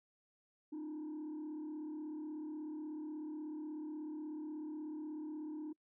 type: tone with frequency modulation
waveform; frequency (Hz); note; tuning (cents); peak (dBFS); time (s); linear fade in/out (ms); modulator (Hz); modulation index
sine; 306; D#4; -29; -39; 0.72-5.73; 10; 36.4; 0.53
effects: noise-tail reverb RT60 0.1 s tail -26 dB re dry + tanh soft clip ceiling -40 dBFS